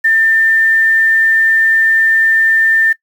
sine tone with quantisation, 1794 Hz, A6, 33 cents sharp, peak -8 dBFS, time 0.04-2.93 s, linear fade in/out 10 ms, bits 6, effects noise-tail reverb RT60 0.1 s tail -19 dB re dry

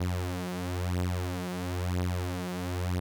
sawtooth beating tone pair, 89.4 / 90.4 Hz, F2 / F#2, +41 / -40 cents, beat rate 1 Hz, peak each -29 / -28 dBFS, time 0-3 s, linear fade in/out 10 ms, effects none

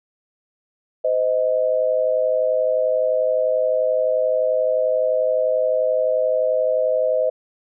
sine tone pair together, 514 / 625.5 Hz, C5 / D#5, -31 / +9 cents, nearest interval minor third, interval 340 cents, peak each -19 / -19 dBFS, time 1.04-7.3 s, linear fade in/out 10 ms, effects none

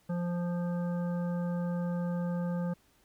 harmonic tone, 174.61 Hz, F3, in tune, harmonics 1 / 3 / 5 / 7 / 9, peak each -30 / -39 / -47 / -50 / -52 dBFS, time 0.09-2.74 s, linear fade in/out 10 ms, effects pink hiss -67 dBFS RMS until 3.04 s

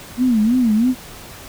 sine tone with vibrato, 232.9 Hz, A#3, 1 cent flat, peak -12 dBFS, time 0.17-0.95 s, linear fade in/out 50 ms, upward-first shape sine, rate 3.1 Hz, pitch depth 170 cents each way, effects pink hiss -37 dBFS RMS until 1.48 s

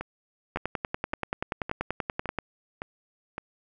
two click trains, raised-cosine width 0.5 ms, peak -18 / -13 dBFS, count 7 / 20, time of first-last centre 0.01-3.381 / 0.56-2.387 s, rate 1.78 / 10.4 Hz, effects none

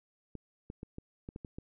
clicks, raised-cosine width 3 ms, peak -29 dBFS, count 8, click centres 0.353 / 0.701 / 0.831 / 0.984 / 1.289 / 1.361 / 1.448 / 1.585 s, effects none

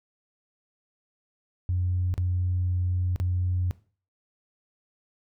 sine tone with dropouts, 90.2 Hz, F#2, 44 cents flat, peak -22 dBFS, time 1.69-3.71 s, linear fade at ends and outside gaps 0 ms, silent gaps 2.14-2.179 / 3.16-3.2 s, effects noise-tail reverb RT60 0.4 s tail -19 dB re dry + tanh soft clip ceiling -18 dBFS

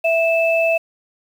sine tone pair together, 659.3 / 2628 Hz, E5 / E7, 0 / -6 cents, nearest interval 2 octaves, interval 2394 cents, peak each -15 / -19 dBFS, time 0.04-0.78 s, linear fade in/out 10 ms, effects 7-bit

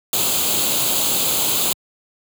white noise with comb filter, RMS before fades -19 dBFS, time 0.13-1.73 s, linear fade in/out 2 ms, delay 0.27 ms, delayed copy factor +0.7, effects high-pass 100 Hz 12 dB/octave

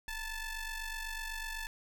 sawtooth ring-modulated tone, 880 Hz, A5, in tune, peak -31 dBFS, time 0.08-1.67 s, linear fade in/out 0 ms, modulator 856 Hz, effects none

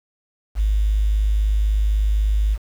sine tone with quantisation, 51.91 Hz, G#1, in tune, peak -15 dBFS, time 0.55-2.58 s, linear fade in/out 50 ms, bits 7, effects none

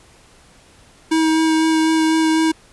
square tone with vibrato, 319.1 Hz, D#4, 44 cents sharp, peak -14 dBFS, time 1.11-2.52 s, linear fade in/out 10 ms, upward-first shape sine, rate 4 Hz, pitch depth 11 cents each way, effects pink hiss -49 dBFS RMS until 2.72 s + resampled to 24000 Hz

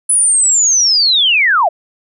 sine linear sweep, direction down, 10080 to 593 Hz, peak -8 dBFS, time 0.09-1.69 s, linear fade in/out 10 ms, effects none

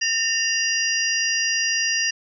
sine tone cluster, 1821 / 2784 / 4845 / 5720 Hz, A#6 / F7 / D#8 / F8, -41 / -6 / -47 / +41 cents, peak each -25 dBFS, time 0.01-2.11 s, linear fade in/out 10 ms, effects none

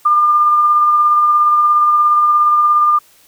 sine tone with tremolo, 1202 Hz, D6, 40 cents sharp, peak -7 dBFS, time 0.05-2.99 s, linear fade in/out 10 ms, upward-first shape sine, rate 17 Hz, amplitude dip 25%, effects white hiss -49 dBFS RMS until 3.27 s

